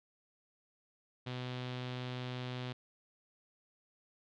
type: tone with low-pass filter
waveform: sawtooth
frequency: 125.6 Hz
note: B2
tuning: 30 cents sharp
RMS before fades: -41 dBFS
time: 1.26-2.73 s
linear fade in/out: 10 ms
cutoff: 3600 Hz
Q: 2.8
effects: none